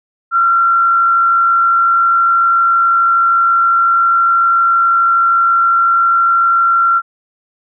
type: tone with frequency modulation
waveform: sine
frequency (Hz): 1367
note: F6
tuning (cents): -37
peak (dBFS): -8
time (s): 0.31-7.02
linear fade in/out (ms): 50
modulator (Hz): 80.5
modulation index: 0.34
effects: none